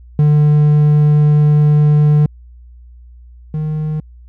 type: tone pair in turn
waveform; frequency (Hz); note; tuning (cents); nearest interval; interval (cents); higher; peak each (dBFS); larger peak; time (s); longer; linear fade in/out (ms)
triangle; 149.2 / 154.02; D3 / D#3; +28 / -17; minor second; 55; second; -5 / -14; first; 0.19-2.26 / 3.54-4; first; 2
effects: added 60 Hz sine -36 dBFS peak until 4.28 s